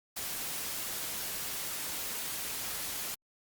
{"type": "noise", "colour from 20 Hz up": "white", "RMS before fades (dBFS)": -37, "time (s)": [0.16, 3.15], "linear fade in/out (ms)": 10, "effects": ["Opus 48 kbps"]}